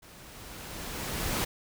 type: noise with level ramp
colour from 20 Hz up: pink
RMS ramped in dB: -52 to -29 dBFS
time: 0.02-1.45 s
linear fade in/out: 10 ms
effects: none